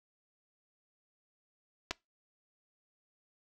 clicks, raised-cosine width 0.2 ms, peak -17 dBFS, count 2, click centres 1.909 / 1.912 s, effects noise-tail reverb RT60 0.2 s tail -22 dB re dry

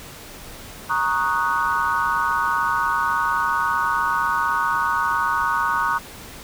sine chord, D# minor seventh, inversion second, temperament equal, 932.3 / 1108.7 / 1244.5 / 1480 Hz, A#5 / C#6 / D#6 / F#6, 0 / 0 / 0 / 0 cents, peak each -24 dBFS, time 0.89-5.99 s, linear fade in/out 20 ms, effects pink hiss -39 dBFS RMS until 6.43 s

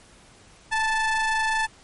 square ring-modulated tone, 435.8 Hz, A4, 17 cents flat, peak -19 dBFS, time 0.71-1.67 s, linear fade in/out 20 ms, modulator 1320 Hz, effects pink hiss -52 dBFS RMS until 1.83 s + MP3 48 kbps

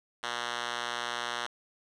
5% pulse tone with band-pass filter, 120 Hz, B2, 49 cents flat, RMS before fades -35 dBFS, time 0.23-1.47 s, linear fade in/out 10 ms, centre 2600 Hz, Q 0.91, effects resampled to 24000 Hz + 9-bit

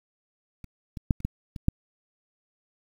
clicks, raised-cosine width 5 ms, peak -30 / -23 / -8 / -30 / -14 / -24 / -8 dBFS, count 7, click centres 0.643 / 0.972 / 1.108 / 1.204 / 1.25 / 1.562 / 1.684 s, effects 8-bit

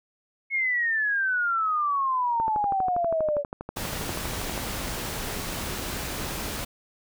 sine exponential sweep, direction down, 2192 to 568 Hz, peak -22 dBFS, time 0.5-3.44 s, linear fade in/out 50 ms
click train, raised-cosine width 1 ms, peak -19 dBFS, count 28, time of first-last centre 2.4-4.577 s, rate 12.4 Hz
pink noise, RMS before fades -32 dBFS, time 3.76-6.65 s, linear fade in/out 10 ms
effects none

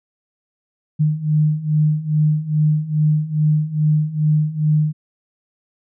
sine beating tone pair, 151.3 / 153.7 Hz, D#3 / D#3, -48 / -21 cents, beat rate 2.4 Hz, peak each -19 / -16 dBFS, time 0.99-4.93 s, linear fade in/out 20 ms, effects none

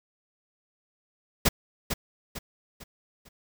pink noise with echo, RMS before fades -20 dBFS, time 1.45-1.49 s, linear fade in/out 10 ms, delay 450 ms, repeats 4, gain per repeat -8 dB, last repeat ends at 3.29 s, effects none

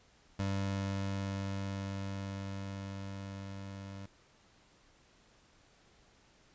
25% pulse tone with level ramp, 98 Hz, G2, in tune, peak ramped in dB -28 to -40 dBFS, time 0.39-4.06 s, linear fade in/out 5 ms, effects pink hiss -65 dBFS RMS until 6.54 s + resampled to 16000 Hz

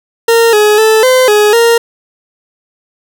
40% pulse tone with pitch steps, 461.1 / 421 / 438.7 / 513 / 419.1 / 465.4 Hz, A#4 / G#4 / A4 / C5 / G#4 / A#4, -19 / +24 / -5 / -34 / +16 / -3 cents, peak -4 dBFS, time 0.28-1.78 s, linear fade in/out 5 ms, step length 250 ms, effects none

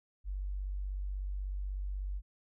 sine tone, 48.16 Hz, G1, 30 cents flat, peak -34 dBFS, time 0.24-2.22 s, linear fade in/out 50 ms, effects none

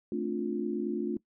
sine chord, D minor seventh, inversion second, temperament just, 220.2 / 264.3 / 293.7 / 352.4 Hz, A3 / C4 / D4 / F4, +2 / +18 / 0 / +16 cents, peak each -34 / -38 / -35 / -33 dBFS, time 0.12-1.17 s, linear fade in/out 2 ms, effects noise-tail reverb RT60 0.1 s tail -20 dB re dry

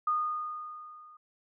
sine tone with level ramp, 1228 Hz, D#6, 23 cents flat, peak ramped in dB -24 to -51 dBFS, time 0.07-1.17 s, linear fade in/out 5 ms, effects none

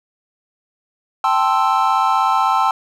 triangle chord, A minor seventh, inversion third, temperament equal, 784 / 880 / 1046.5 / 1318.5 Hz, G5 / A5 / C6 / E6, 0 / 0 / 0 / 0 cents, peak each -17 dBFS, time 1.24-2.71 s, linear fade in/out 2 ms, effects none

